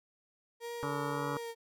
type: tone with vibrato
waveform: 35% pulse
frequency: 466.2 Hz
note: A#4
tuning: in tune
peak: -37 dBFS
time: 0.6-1.55 s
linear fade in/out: 50 ms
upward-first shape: sine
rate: 1.8 Hz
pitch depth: 24 cents each way
type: harmonic tone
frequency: 143.2 Hz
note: D3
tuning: 43 cents flat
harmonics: 1 / 2 / 3 / 4 / 6 / 7 / 8 / 9 / 10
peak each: -40 / -40 / -45 / -44 / -43 / -43 / -42 / -44 / -45 dBFS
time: 0.83-1.37 s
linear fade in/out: 0 ms
effects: none